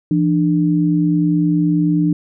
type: tone pair together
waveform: sine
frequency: 168.63 / 298.2 Hz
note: E3 / D4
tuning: +40 / +27 cents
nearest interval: minor seventh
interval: 987 cents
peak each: -15 dBFS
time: 0.11-2.13 s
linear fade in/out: 2 ms
effects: none